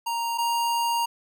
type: tone pair in turn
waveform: square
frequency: 932.3 / 936.1 Hz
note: A#5 / A#5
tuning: 0 / +7 cents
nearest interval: unison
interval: 7 cents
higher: second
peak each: -26 / -23 dBFS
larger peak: second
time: 0.06-0.38 / 0.38-1.06 s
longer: second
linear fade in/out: 10 ms
effects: none